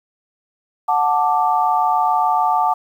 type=chord; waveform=sine; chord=D major; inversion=first; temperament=just; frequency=734.2 / 881 / 1174.7 Hz; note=F#5 / A5 / D6; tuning=-14 / +2 / 0 cents; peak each=-18 / -17 / -20 dBFS; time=0.88-2.74 s; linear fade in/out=10 ms; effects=8-bit